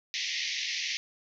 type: band-pass noise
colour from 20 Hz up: pink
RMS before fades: -33 dBFS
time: 0.14-0.97 s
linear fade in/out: 0 ms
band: 1900 to 6200 Hz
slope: 96 dB/octave
effects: none